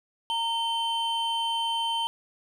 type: tone pair together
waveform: triangle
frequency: 920 / 3094 Hz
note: A#5 / G7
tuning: -23 / -23 cents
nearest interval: octave + major sixth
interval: 2100 cents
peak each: -26 / -27 dBFS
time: 0.3-2.07 s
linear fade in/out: 0 ms
effects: none

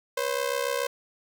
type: ring-modulated tone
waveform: sawtooth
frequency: 520 Hz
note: C5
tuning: 11 cents flat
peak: -19 dBFS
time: 0.17-0.87 s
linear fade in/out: 5 ms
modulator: 33.5 Hz
effects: none

